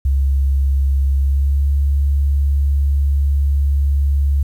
sine tone with pitch glide, 68.3 to 70.26 Hz, C#2 to C#2, -25 to +24 cents, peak -12 dBFS, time 0.05-4.43 s, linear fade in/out 5 ms, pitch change +49 cents, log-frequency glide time 1.18-1.66 s, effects 8-bit

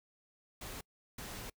pink noise bursts at uneven times, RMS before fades -45 dBFS, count 2, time 0.61-0.81 / 1.18-1.5 s, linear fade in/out 5 ms, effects noise-tail reverb RT60 0.1 s tail -26 dB re dry

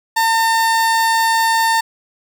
30% pulse tone, 905 Hz, A5, 48 cents sharp, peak -10 dBFS, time 0.16-1.81 s, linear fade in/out 10 ms, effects none

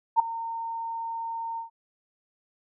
sine tone with ADSR envelope, 915 Hz, A#5, 32 cents flat, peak -13 dBFS, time 0.16-1.7 s, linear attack 35 ms, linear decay 8 ms, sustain -17 dB, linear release 120 ms, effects none

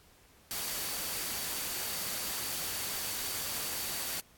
sine tone in noise, 4573 Hz, D8, 47 cents flat, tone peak -46 dBFS, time 0.51-4.2 s, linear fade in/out 0 ms, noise white, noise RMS -36 dBFS, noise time 0.51-4.2 s, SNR -13 dB, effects pink hiss -61 dBFS RMS until 4.37 s + AAC 64 kbps

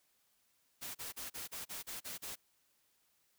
white noise bursts, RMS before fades -44 dBFS, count 9, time 0.81-2.358 s, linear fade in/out 20 ms, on 140 ms, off 36 ms, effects white hiss -75 dBFS RMS until 3.38 s

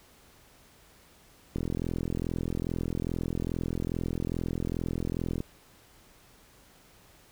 click train, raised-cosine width 3 ms, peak -18 dBFS, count 164, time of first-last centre 1.56-5.404 s, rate 42.4 Hz, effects pink hiss -58 dBFS RMS until 7.31 s

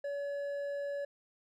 sine tone with hard clipping, 568 Hz, C#5, 42 cents sharp, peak -36 dBFS, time 0.04-1.05 s, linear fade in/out 5 ms, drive 5 dB, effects none

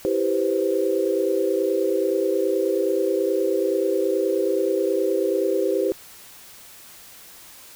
sine chord, C major seventh, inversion first, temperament equal, 329.6 / 392 / 493.9 / 523.3 Hz, E4 / G4 / B4 / C5, 0 / 0 / 0 / 0 cents, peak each -26 / -22 / -27 / -25 dBFS, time 0.05-5.92 s, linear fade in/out 0 ms, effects white hiss -45 dBFS RMS until 7.75 s

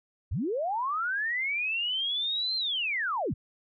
sine linear two-way sweep, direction up then down, 54.9 to 4186 to 54.9 Hz, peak -27 dBFS, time 0.31-3.34 s, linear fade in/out 10 ms, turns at 2.56 s, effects none

